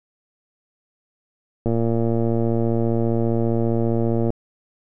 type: click train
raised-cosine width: 2 ms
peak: -9 dBFS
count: 305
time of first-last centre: 1.66-4.303 s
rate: 115 Hz
effects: none